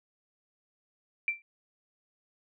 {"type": "tone with exponential decay", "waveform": "sine", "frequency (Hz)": 2349, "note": "D7", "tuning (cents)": 0, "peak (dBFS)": -22, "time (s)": [1.28, 1.42], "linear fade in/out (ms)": 1, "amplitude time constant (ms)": 30, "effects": []}